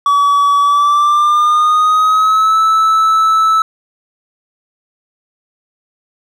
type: tone with pitch glide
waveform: triangle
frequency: 1140 to 1309.5 Hz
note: C#6 to E6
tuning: +48 to -12 cents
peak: -6 dBFS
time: 0.06-3.62 s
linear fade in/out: 2 ms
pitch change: +240 cents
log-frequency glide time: 0.6-2.58 s
effects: none